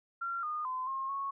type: tone with pitch steps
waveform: sine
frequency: 1374 / 1223 / 1025 / 1071 / 1102 Hz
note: F6 / D#6 / C6 / C6 / C#6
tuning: -29 / -30 / -36 / +40 / -11 cents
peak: -33 dBFS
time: 0.21-1.31 s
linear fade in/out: 10 ms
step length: 220 ms
effects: none